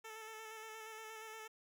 10% pulse tone with vibrato, 440 Hz, A4, in tune, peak -40 dBFS, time 0.04-1.48 s, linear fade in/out 10 ms, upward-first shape square, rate 8.5 Hz, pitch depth 20 cents each way, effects none

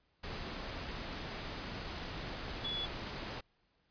sine tone in noise, 3405 Hz, G#7, 42 cents sharp, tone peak -36 dBFS, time 2.64-2.86 s, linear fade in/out 10 ms, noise pink, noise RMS -42 dBFS, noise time 0.23-3.41 s, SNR +3 dB, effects pink hiss -75 dBFS RMS until 3.9 s + resampled to 11025 Hz

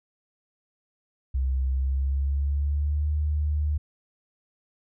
sine tone with pitch glide, 65.6 to 74.92 Hz, C2 to D2, +5 to +35 cents, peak -22 dBFS, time 1.34-3.78 s, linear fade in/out 10 ms, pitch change +230 cents, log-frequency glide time 1.71-3.08 s, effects none

